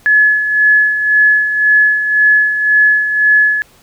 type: tone with tremolo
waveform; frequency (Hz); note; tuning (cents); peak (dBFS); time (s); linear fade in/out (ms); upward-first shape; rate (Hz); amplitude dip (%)
sine; 1706; G#6; +46; -5; 0.06-3.62; 0; sine; 1.9; 60
effects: pink hiss -47 dBFS RMS until 3.82 s